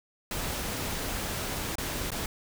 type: noise with dropouts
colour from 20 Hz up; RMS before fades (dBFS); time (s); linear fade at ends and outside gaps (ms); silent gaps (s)
pink; -33; 0.31-2.26; 2; 1.755-1.782 / 2.105-2.117
effects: none